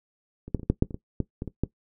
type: clicks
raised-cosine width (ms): 3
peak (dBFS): -26 / -10 / -25 / -26 / -7 / -6 / -25 / -20 / -12 / -18 / -21 / -11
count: 12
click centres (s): 0.48 / 0.547 / 0.596 / 0.632 / 0.7 / 0.824 / 0.908 / 0.944 / 1.203 / 1.421 / 1.477 / 1.636
effects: noise-tail reverb RT60 0.1 s tail -17 dB re dry